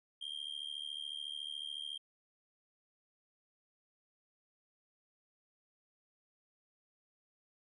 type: tone with amplitude modulation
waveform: triangle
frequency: 3197 Hz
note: G7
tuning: 33 cents sharp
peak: -35 dBFS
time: 0.21-1.98 s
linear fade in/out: 10 ms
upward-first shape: sine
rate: 73.9 Hz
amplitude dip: 95%
effects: resampled to 32000 Hz